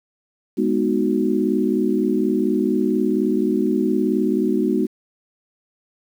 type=chord; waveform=sine; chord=G# minor seventh; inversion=none; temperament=equal; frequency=207.7 / 246.9 / 311.1 / 370 Hz; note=G#3 / B3 / D#4 / F#4; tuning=0 / 0 / 0 / 0 cents; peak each=-22 dBFS; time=0.57-4.87 s; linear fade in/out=20 ms; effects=8-bit